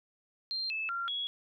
sine tone with pitch steps, 4175 / 2617 / 1380 / 3341 Hz, C8 / E7 / F6 / G#7, -5 / -13 / -21 / +10 cents, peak -32 dBFS, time 0.51-1.27 s, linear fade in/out 0 ms, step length 190 ms, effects none

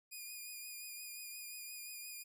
5% pulse tone with vibrato, 2448 Hz, D#7, 29 cents flat, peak -37 dBFS, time 0.11-2.24 s, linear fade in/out 20 ms, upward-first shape triangle, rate 5.7 Hz, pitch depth 33 cents each way, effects none

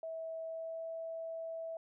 sine tone with pitch glide, 650 to 654.9 Hz, E5 to E5, -24 to -11 cents, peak -39 dBFS, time 0.03-1.77 s, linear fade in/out 2 ms, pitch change +13 cents, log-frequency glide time 0.43-0.86 s, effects none

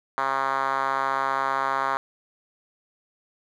5% pulse tone with band-pass filter, 135.3 Hz, C#3, 42 cents flat, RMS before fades -25 dBFS, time 0.18-1.97 s, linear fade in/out 0 ms, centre 1100 Hz, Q 2, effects none

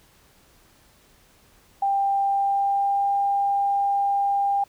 sine tone with pitch glide, 792 to 799.4 Hz, G5 to G5, +18 to +34 cents, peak -19 dBFS, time 1.82-4.64 s, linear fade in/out 5 ms, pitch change +16 cents, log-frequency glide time 2.22-3.12 s, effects pink hiss -57 dBFS RMS until 4.68 s

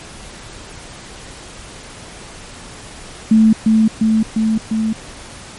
sine tone with echo, 220 Hz, A3, in tune, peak -6 dBFS, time 3.31-3.53 s, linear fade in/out 5 ms, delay 350 ms, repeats 4, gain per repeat -2 dB, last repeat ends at 4.93 s, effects pink hiss -35 dBFS RMS until 5.58 s + MP3 48 kbps

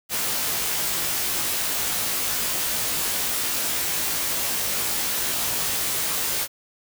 white noise with comb filter, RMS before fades -25 dBFS, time 0.09-6.48 s, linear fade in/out 50 ms, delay 18 ms, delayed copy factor +0.95, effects none

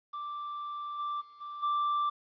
triangle tone with level steps, 1174.7 Hz, D6, in tune, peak -34 / -30 / -50 / -37 / -25 dBFS, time 0.13-2.1 s, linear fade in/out 10 ms, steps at 0.98 / 1.2 / 1.4 / 1.62 s, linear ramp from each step 20 ms, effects resampled to 11025 Hz + 11-bit

